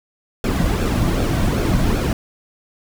brown noise with flanger, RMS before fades -18 dBFS, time 0.44-2.13 s, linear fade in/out 2 ms, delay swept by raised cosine 1 to 2.4 ms, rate 2.6 Hz, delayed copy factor -0.55, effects none

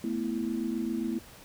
sine chord, A suspended second, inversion none, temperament just, 220 / 247.5 / 330 Hz, A3 / B3 / E4, 0 / +4 / +2 cents, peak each -33 dBFS, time 0.04-1.19 s, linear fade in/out 2 ms, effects pink hiss -51 dBFS RMS until 1.44 s

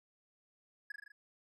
triangle tone with echo, 1681 Hz, G#6, 20 cents sharp, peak -38 dBFS, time 0.9-0.92 s, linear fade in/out 5 ms, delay 40 ms, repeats 5, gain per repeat -3 dB, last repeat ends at 1.12 s, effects none

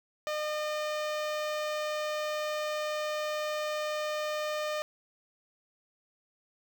sawtooth tone with notch filter, 607 Hz, D#5, 43 cents flat, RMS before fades -33 dBFS, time 0.27-4.82 s, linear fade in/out 0 ms, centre 11000 Hz, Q 0.67, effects none

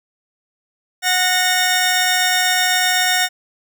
15% pulse tone pair together, 734 / 1839 Hz, F#5 / A#6, -14 / -24 cents, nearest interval octave + major third, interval 1590 cents, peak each -11 dBFS, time 1.02-3.29 s, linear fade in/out 50 ms, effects none

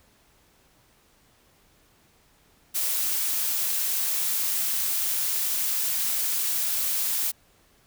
blue noise, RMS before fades -26 dBFS, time 2.74-7.32 s, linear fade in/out 20 ms, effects pink hiss -61 dBFS RMS until 7.86 s

